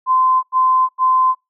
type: tone bursts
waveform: sine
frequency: 1032 Hz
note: C6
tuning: 24 cents flat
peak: -11 dBFS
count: 3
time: 0.06-1.35 s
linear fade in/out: 50 ms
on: 370 ms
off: 90 ms
effects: noise-tail reverb RT60 0.2 s tail -23 dB re dry